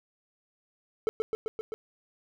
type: tone with echo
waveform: triangle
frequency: 440 Hz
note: A4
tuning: in tune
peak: -21 dBFS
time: 1.07-1.09 s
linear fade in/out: 0 ms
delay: 130 ms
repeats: 5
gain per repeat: -2 dB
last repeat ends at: 1.74 s
effects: none